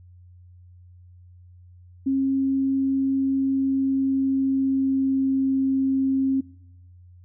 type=tone with pitch glide; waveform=sine; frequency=269.5 to 267.6 Hz; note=C#4 to C4; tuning=-49 to +39 cents; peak=-19 dBFS; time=2.06-6.41 s; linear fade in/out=10 ms; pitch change=-12 cents; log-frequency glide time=3.37-5.53 s; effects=noise-tail reverb RT60 0.9 s tail -24 dB re dry + added 89 Hz sine -46 dBFS peak until 7.24 s